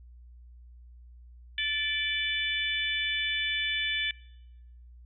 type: harmonic tone with a mistuned harmonic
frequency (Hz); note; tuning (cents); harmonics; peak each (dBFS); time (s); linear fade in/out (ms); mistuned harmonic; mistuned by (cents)
583; D5; -13; 3 / 4 / 5 / 6; -33 / -33 / -33 / -33; 1.58-4.11; 2; 5; +43
effects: noise-tail reverb RT60 1.0 s tail -24 dB re dry + added 60 Hz sine -48 dBFS peak until 5.05 s